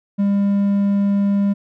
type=tone; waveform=triangle; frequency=200.4 Hz; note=G3; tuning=38 cents sharp; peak=-12 dBFS; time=0.18-1.54 s; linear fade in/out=20 ms; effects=none